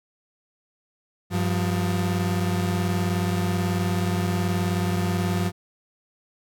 35% pulse tone pair together, 98.02 / 177.3 Hz, G2 / F3, 0 / +26 cents, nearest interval minor seventh, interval 1026 cents, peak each -23 dBFS, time 1.3-5.52 s, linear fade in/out 50 ms, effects none

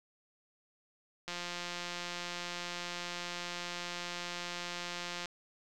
click train, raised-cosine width 0.2 ms, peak -22 dBFS, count 697, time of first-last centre 1.28-5.257 s, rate 175 Hz, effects none

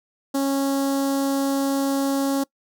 sawtooth tone with notch filter, 274.9 Hz, C#4, 14 cents flat, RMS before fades -22 dBFS, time 0.34-2.44 s, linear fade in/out 10 ms, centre 2300 Hz, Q 0.61, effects noise-tail reverb RT60 0.1 s tail -23 dB re dry

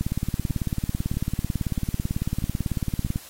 two click trains, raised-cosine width 5 ms, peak -12 / -20 dBFS, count 58 / 5, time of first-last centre 0.01-3.159 / 0.5-3.064 s, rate 18.1 / 1.56 Hz, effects white hiss -45 dBFS RMS until 3.29 s + AAC 48 kbps

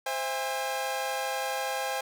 sawtooth chord, C augmented, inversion none, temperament equal with one note detuned, 523.3 / 659.3 / 811.2 Hz, C5 / E5 / G#5, 0 / 0 / -41 cents, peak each -30 / -34 / -28 dBFS, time 0.06-2.01 s, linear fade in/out 5 ms, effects none

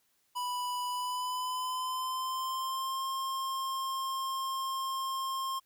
square tone with pitch glide, 987.8 to 1064.8 Hz, B5 to C6, 0 to +30 cents, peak -33 dBFS, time 0.35-5.6 s, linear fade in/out 20 ms, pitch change +130 cents, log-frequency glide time 0.88-3.06 s, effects white hiss -73 dBFS RMS until 5.65 s

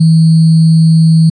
sine tone with sample-and-hold, 161.7 Hz, E3, 33 cents flat, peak -3 dBFS, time 0-1.3 s, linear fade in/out 10 ms, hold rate 4410 Hz, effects resampled to 22050 Hz

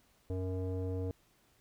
square tone with low-pass filter, 92.8 Hz, F#2, 6 cents sharp, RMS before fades -36 dBFS, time 0.3-1.11 s, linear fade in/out 0 ms, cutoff 500 Hz, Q 2.8, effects pink hiss -69 dBFS RMS until 1.6 s

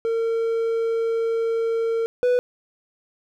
triangle tone pair in turn, 456.1 / 494.3 Hz, A#4 / B4, -38 / +1 cents, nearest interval minor second, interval 139 cents, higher second, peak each -18 / -14 dBFS, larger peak second, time 0.05-2.06 / 2.23-2.39 s, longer first, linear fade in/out 0 ms, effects none

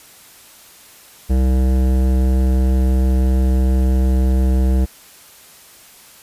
sine tone with hard clipping, 64.5 Hz, C2, 24 cents flat, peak -14 dBFS, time 1.29-4.86 s, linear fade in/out 20 ms, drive 15 dB, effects white hiss -44 dBFS RMS until 6.22 s + resampled to 32000 Hz

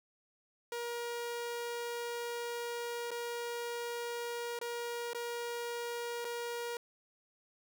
sawtooth tone with dropouts, 474.6 Hz, A#4, 31 cents sharp, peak -33 dBFS, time 0.72-6.77 s, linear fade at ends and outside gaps 2 ms, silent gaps 3.107-3.114 / 4.59-4.613 / 5.133-5.147 / 6.246-6.25 s, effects none

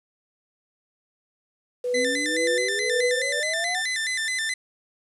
sine tone with tremolo, 493.9 Hz, B4, in tune, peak -21 dBFS, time 1.84-3.4 s, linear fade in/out 5 ms, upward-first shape sine, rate 1.9 Hz, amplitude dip 80%
sine exponential sweep, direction up, 246.9 to 768 Hz, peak -29 dBFS, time 1.93-3.83 s, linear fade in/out 50 ms
sawtooth tone with vibrato, 1900 Hz, A#6, 33 cents sharp, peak -21 dBFS, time 1.94-4.54 s, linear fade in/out 5 ms, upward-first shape square, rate 4.7 Hz, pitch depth 110 cents each way
effects resampled to 24000 Hz + 8-bit

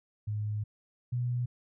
sine tone pair in turn, 105.6 / 122.54 Hz, G#2 / B2, +29 / -13 cents, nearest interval minor third, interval 258 cents, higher second, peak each -30 / -28 dBFS, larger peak second, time 0.27-0.64 / 1.12-1.46 s, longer first, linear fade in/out 10 ms, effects none

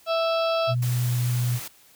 harmonic tone, 659.3 Hz, E5, in tune, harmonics 1 / 2 / 4 / 5 / 6 / 7 / 8, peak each -22 / -28 / -34 / -36 / -38 / -39 / -40 dBFS, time 0.06-0.75 s, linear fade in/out 50 ms
sine tone, 122.4 Hz, B2, 15 cents flat, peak -21 dBFS, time 0.67-1.6 s, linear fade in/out 50 ms
white noise, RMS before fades -36 dBFS, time 0.82-1.68 s, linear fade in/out 5 ms
effects white hiss -55 dBFS RMS until 1.95 s

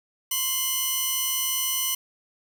5% pulse tone pair together, 1046.5 / 2960 Hz, C6 / F#7, 0 / 0 cents, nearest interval octave + tritone, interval 1800 cents, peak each -19 / -16 dBFS, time 0.31-1.95 s, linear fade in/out 5 ms, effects none

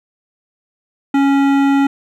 sine tone with hard clipping, 277.2 Hz, C#4, in tune, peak -12 dBFS, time 1.14-1.87 s, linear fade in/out 5 ms, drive 15 dB, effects none

